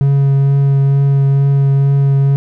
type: tone with vibrato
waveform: triangle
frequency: 138.59 Hz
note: C#3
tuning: in tune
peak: -6 dBFS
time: 0.01-2.36 s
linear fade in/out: 0 ms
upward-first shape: triangle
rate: 2.2 Hz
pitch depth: 13 cents each way
effects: none